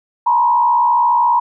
sine tone with frequency modulation, 959 Hz, A#5, 49 cents sharp, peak -10 dBFS, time 0.26-1.4 s, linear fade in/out 10 ms, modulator 67.3 Hz, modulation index 0.78, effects none

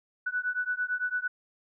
sine beating tone pair, 1480 / 1488.9 Hz, F#6 / F#6, 0 / +10 cents, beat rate 8.9 Hz, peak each -31 dBFS, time 0.26-1.28 s, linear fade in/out 10 ms, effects none

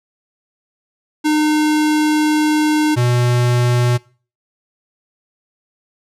square tone pair in turn, 304.7 / 122.08 Hz, D#4 / B2, -36 / -20 cents, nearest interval octave + major third, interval 1584 cents, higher first, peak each -13 dBFS, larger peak neither, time 1.24-2.96 / 2.96-3.98 s, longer first, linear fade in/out 20 ms, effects noise-tail reverb RT60 0.4 s tail -23 dB re dry + low-pass 11000 Hz 12 dB/octave

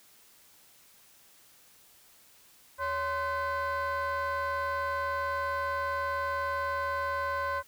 sine tone with frequency modulation, 1040 Hz, C6, 11 cents flat, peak -26 dBFS, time 2.78-7.63 s, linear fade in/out 50 ms, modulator 480 Hz, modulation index 1.1, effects tanh soft clip ceiling -28 dBFS + white hiss -59 dBFS RMS until 7.67 s

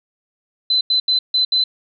sine tone bursts at uneven times, 4037 Hz, B7, 37 cents sharp, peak -13 dBFS, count 5, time 0.7-0.81 / 0.9-1 / 1.08-1.19 / 1.34-1.45 / 1.52-1.64 s, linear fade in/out 5 ms, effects none

